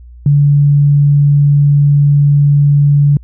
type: tone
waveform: sine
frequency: 144 Hz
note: D3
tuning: 34 cents flat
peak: -5 dBFS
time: 0.26-3.17 s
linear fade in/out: 2 ms
effects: added 60 Hz sine -32 dBFS peak until 3.23 s